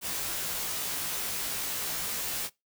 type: noise with comb filter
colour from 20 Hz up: white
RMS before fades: -33 dBFS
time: 0.01-2.5 s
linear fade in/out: 50 ms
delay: 16 ms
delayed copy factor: -0.8
effects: noise-tail reverb RT60 0.2 s tail -22 dB re dry